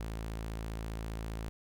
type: tone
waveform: sawtooth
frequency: 55 Hz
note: A1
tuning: in tune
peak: -33 dBFS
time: 0-1.49 s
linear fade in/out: 0 ms
effects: none